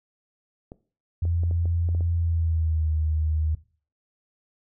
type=clicks; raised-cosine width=2 ms; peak=-26 dBFS; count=8; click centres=0.719 / 1.253 / 1.435 / 1.511 / 1.656 / 1.889 / 1.949 / 2.008 s
type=tone with pitch glide; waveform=sine; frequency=85 to 77.95 Hz; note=F2 to D#2; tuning=-46 to +4 cents; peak=-21 dBFS; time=1.22-3.55 s; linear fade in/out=5 ms; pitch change=-150 cents; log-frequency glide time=2.14-2.92 s
effects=noise-tail reverb RT60 0.4 s tail -18 dB re dry